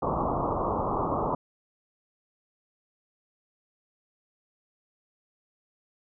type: low-pass noise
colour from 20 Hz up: white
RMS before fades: -28 dBFS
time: 0.02-1.35 s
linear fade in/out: 5 ms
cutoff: 1200 Hz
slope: 96 dB/octave
effects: none